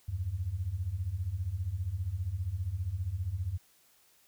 sine beating tone pair, 81.3 / 96.3 Hz, E2 / G2, -23 / -30 cents, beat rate 15 Hz, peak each -36 / -33 dBFS, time 0.08-3.58 s, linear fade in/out 10 ms, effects white hiss -65 dBFS RMS until 4.27 s

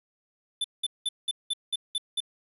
square tone bursts, 3520 Hz, A7, in tune, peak -26 dBFS, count 8, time 0.61-2.204 s, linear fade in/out 5 ms, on 33 ms, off 190 ms, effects resampled to 32000 Hz + 10-bit

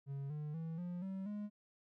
triangle tone with pitch steps, 138.59 / 150.26 / 162.92 / 176.64 / 191.52 / 207.7 Hz, C#3 / D3 / E3 / F3 / G3 / G#3, 0 / +40 / -20 / +20 / -40 / 0 cents, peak -38 dBFS, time 0.06-1.5 s, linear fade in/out 50 ms, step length 240 ms, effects none

